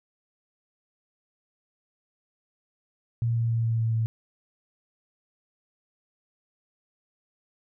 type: tone with pitch steps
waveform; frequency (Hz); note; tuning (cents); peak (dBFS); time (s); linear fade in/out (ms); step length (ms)
sine; 116.54 / 115.73 / 114.94 / 114.14 / 113.35 / 112.57; A#2 / A#2 / A#2 / A#2 / A#2 / A2; 0 / -12 / -24 / -36 / -48 / +40; -22; 3.22-4.06; 0; 140
effects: none